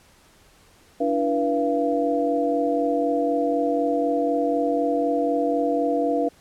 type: tone cluster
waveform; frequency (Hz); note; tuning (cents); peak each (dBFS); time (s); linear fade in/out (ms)
sine; 289.7 / 333.7 / 485.3 / 682; D4 / E4 / B4 / F5; -24 / +21 / -30 / -41; -24 / -31 / -24 / -24; 1-6.29; 10
effects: pink hiss -55 dBFS RMS until 6.4 s + low-pass 12000 Hz 12 dB/octave